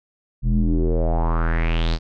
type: tone with low-pass filter sweep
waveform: square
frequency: 41.2 Hz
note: E1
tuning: in tune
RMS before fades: -19 dBFS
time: 0.42-1.99 s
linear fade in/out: 50 ms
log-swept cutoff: 150 to 4800 Hz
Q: 4.8
effects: none